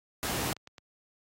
pink noise, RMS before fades -32 dBFS, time 0.23-0.53 s, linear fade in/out 0 ms
click train, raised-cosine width 0.2 ms, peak -29 dBFS, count 5, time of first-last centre 0.35-0.782 s, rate 9.26 Hz
effects high-pass 80 Hz 12 dB/octave + AAC 48 kbps

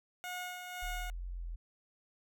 15% pulse tone with tremolo, 723 Hz, F#5, 40 cents flat, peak -32 dBFS, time 0.24-1.1 s, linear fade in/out 0 ms, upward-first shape sine, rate 1.9 Hz, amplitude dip 45%
sine exponential two-way sweep, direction up then down, 36.21 to 45.13 to 41.3 Hz, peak -38 dBFS, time 0.82-1.56 s, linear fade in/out 10 ms, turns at 1.24 s
effects none

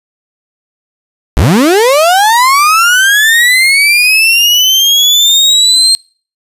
35% pulse linear sweep, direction up, 43.65 to 4211 Hz, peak -3 dBFS, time 1.37-5.95 s, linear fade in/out 0 ms, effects noise-tail reverb RT60 0.4 s tail -25 dB re dry + resampled to 32000 Hz

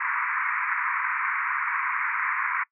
pink band-pass noise, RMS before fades -27 dBFS, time 0-2.64 s, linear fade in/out 10 ms, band 980 to 2300 Hz, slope 96 dB/octave, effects noise-tail reverb RT60 0.1 s tail -23 dB re dry

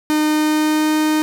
45% pulse tone with pitch glide, 305.5 to 308.3 Hz, D#4 to D#4, -32 to -16 cents, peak -14 dBFS, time 0.1-1.22 s, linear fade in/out 0 ms, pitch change +16 cents, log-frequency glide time 0.26-0.94 s, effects none

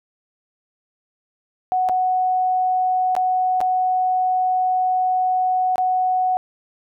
sine tone with dropouts, 740 Hz, F#5, in tune, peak -16 dBFS, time 1.72-6.37 s, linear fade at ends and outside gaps 0 ms, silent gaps 1.888-1.895 / 3.152-3.165 / 3.605-3.613 / 5.758-5.781 s, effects none

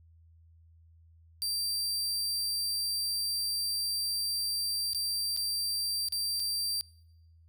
sawtooth tone with dropouts, 4699 Hz, D8, in tune, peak -27 dBFS, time 1.42-6.81 s, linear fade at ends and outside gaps 0 ms, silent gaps 4.933-4.947 / 5.365-5.373 / 6.085-6.123 / 6.397-6.401 s, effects noise-tail reverb RT60 0.9 s tail -25 dB re dry + added 82 Hz sine -56 dBFS peak until 7.48 s

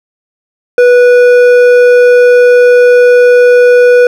sine tone with hard clipping, 490.6 Hz, B4, 12 cents flat, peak -3 dBFS, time 0.78-4.07 s, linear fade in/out 2 ms, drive 8 dB, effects none

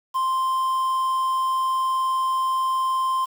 triangle tone with quantisation, 1046.5 Hz, C6, in tune, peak -18 dBFS, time 0.14-3.26 s, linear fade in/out 20 ms, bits 7, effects none

